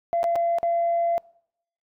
sine tone with dropouts, 682 Hz, F5, 41 cents flat, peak -19 dBFS, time 0.13-1.18 s, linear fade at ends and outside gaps 0 ms, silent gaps 0.231-0.241 / 0.356-0.36 / 0.585-0.63 s, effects noise-tail reverb RT60 0.7 s tail -25 dB re dry + tanh soft clip ceiling -16 dBFS

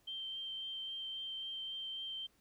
sine tone with vibrato, 3136 Hz, G7, in tune, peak -40 dBFS, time 0.07-2.27 s, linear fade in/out 10 ms, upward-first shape triangle, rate 3.7 Hz, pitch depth 11 cents each way, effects pink hiss -72 dBFS RMS until 2.4 s

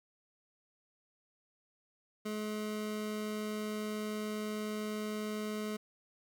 25% pulse tone, 212.9 Hz, G#3, 43 cents sharp, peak -32 dBFS, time 2.25-5.77 s, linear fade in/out 10 ms, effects none

